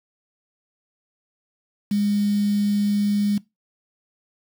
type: tone with quantisation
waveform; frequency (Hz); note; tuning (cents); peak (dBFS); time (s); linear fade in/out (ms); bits
sine; 204.8; G#3; -24; -18; 1.91-3.38; 5; 6
effects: noise-tail reverb RT60 0.2 s tail -20 dB re dry